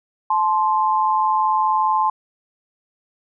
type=tone pair together; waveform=sine; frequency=866.1 / 1046.5 Hz; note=A5 / C6; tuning=-28 / 0 cents; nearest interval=minor third; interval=328 cents; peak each=-18 dBFS; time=0.3-2.1 s; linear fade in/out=5 ms; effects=none